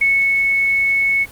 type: tone with ADSR envelope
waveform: sine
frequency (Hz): 2205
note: C#7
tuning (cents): -10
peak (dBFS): -11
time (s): 0.01-1.26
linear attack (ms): 6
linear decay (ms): 290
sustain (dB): -2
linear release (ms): 37
effects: pink hiss -40 dBFS RMS until 1.31 s + Opus 32 kbps